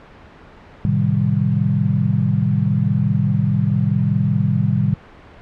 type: chord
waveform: sine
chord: A half-diminished seventh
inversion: none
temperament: equal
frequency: 110 / 130.81 / 155.56 / 196 Hz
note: A2 / C3 / Eb3 / G3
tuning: 0 / 0 / 0 / 0 cents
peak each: -20 dBFS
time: 0.85-4.94 s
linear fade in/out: 0 ms
effects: pink hiss -42 dBFS RMS until 5.41 s + low-pass 2000 Hz 12 dB/octave